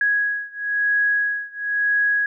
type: beating tone pair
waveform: sine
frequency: 1662 / 1663 Hz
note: G#6 / G#6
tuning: +1 / +2 cents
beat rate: 1 Hz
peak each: -21 / -22 dBFS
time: 0.01-2.26 s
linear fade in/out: 2 ms
effects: none